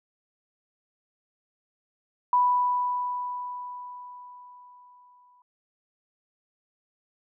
sine tone with exponential decay, 987.8 Hz, B5, in tune, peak -17 dBFS, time 2.33-5.42 s, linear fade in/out 2 ms, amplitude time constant 670 ms, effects none

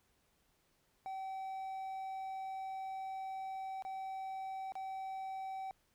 triangle tone with dropouts, 767 Hz, G5, 38 cents flat, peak -38 dBFS, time 1.06-5.71 s, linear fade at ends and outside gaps 0 ms, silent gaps 3.823-3.85 / 4.721-4.754 s, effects pink hiss -75 dBFS RMS until 5.94 s

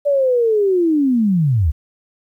sine linear sweep, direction down, 584 to 65.41 Hz, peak -12 dBFS, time 0.05-1.72 s, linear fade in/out 20 ms, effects 9-bit

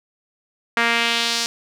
sawtooth tone with band-pass filter sweep, 233.1 Hz, A#3, in tune, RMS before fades -20 dBFS, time 0.77-1.46 s, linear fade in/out 0 ms, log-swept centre 1800 to 5400 Hz, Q 1.7, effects none

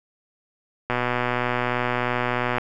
click train, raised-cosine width 0.5 ms, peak -8 dBFS, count 208, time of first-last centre 0.9-2.583 s, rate 123 Hz, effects none

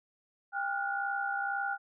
sine tone cluster, 797 / 1410 / 1472 Hz, G5 / F6 / F#6, +28 / +16 / -9 cents, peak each -34 / -35 / -36 dBFS, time 0.52-1.78 s, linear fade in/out 50 ms, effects none

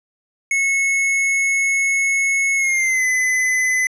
square tone with pitch glide, 2191 to 2021 Hz, C#7 to B6, -21 to +39 cents, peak -16 dBFS, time 0.51-3.87 s, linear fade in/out 2 ms, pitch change -140 cents, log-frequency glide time 2.56-3.05 s, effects low-pass 10000 Hz 12 dB/octave

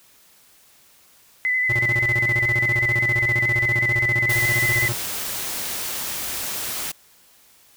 sine tone with vibrato, 2015 Hz, B6, 34 cents sharp, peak -18 dBFS, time 1.45-4.88 s, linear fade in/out 0 ms, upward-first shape square, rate 11 Hz, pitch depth 19 cents each way
square tone with tremolo, 118.7 Hz, A#2, 32 cents sharp, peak -23 dBFS, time 1.69-4.95 s, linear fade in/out 10 ms, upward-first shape square, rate 15 Hz, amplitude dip 80%
white noise, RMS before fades -28 dBFS, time 4.29-6.92 s, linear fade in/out 10 ms
effects white hiss -54 dBFS RMS until 7.76 s

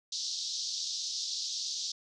white band-pass noise, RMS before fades -36 dBFS, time 0.12-1.92 s, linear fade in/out 5 ms, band 3700 to 6100 Hz, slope 48 dB/octave, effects none

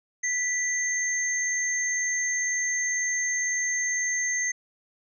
sine tone pair together, 1975.5 / 6341 Hz, B6 / G8, 0 / +19 cents, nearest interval octave + minor sixth, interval 2019 cents, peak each -27 dBFS, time 0.23-4.52 s, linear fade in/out 10 ms, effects none

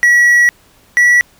triangle tone pair in turn, 1929 / 1943.5 Hz, B6 / B6, -41 / -28 cents, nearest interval unison, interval 13 cents, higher second, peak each -4 dBFS, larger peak neither, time 0.03-0.49 / 0.97-1.21 s, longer first, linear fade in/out 0 ms, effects pink hiss -49 dBFS RMS until 1.39 s

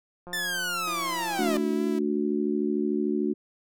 click train, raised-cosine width 1 ms, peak -29 dBFS, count 232, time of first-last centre 0.27-1.575 s, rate 177 Hz
sawtooth linear sweep, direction down, 1786 to 587.3 Hz, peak -24 dBFS, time 0.33-1.57 s, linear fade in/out 2 ms
sawtooth tone with vibrato, 329.6 Hz, E4, in tune, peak -33 dBFS, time 0.87-1.99 s, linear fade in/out 5 ms, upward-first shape sine, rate 3.3 Hz, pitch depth 26 cents each way
harmonic tone, 73.42 Hz, D2, in tune, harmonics 3 / 4 / 5, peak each -28 / -28 / -28 dBFS, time 1.38-3.34 s, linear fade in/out 20 ms
effects none

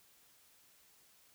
silence, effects white hiss -66 dBFS RMS until 1.34 s

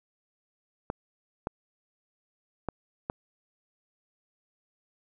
clicks, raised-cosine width 1 ms, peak -16 dBFS, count 4, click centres 0.901 / 1.471 / 2.687 / 3.099 s, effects none

